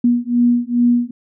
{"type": "beating tone pair", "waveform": "sine", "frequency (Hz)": [239.8, 242.2], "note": ["A#3", "B3"], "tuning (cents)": [49, -34], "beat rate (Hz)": 2.4, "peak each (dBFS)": -15, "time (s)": [0.04, 1.11], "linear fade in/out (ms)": 5, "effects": []}